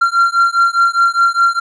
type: beating tone pair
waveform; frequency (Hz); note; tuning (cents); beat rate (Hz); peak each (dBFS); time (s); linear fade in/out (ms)
triangle; 1374 / 1378.9; F6 / F6; -29 / -22; 4.9; -11; 0.01-1.6; 10
effects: resampled to 22050 Hz